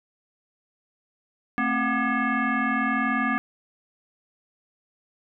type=tone with frequency modulation; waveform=sine; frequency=710 Hz; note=F5; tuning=28 cents sharp; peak=-21 dBFS; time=1.58-3.38 s; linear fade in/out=0 ms; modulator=487 Hz; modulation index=2.7; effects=none